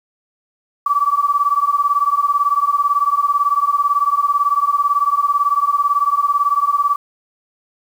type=beating tone pair; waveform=sine; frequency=1143 / 1161 Hz; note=D6 / D6; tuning=-47 / -20 cents; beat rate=18 Hz; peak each=-16 dBFS; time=0.86-6.96 s; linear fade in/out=5 ms; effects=7-bit